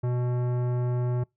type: tone with tanh clipping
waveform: sine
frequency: 123.2 Hz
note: B2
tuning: 4 cents flat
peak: -26 dBFS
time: 0.03-1.24 s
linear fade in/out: 10 ms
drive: 16 dB
effects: noise-tail reverb RT60 0.2 s tail -26 dB re dry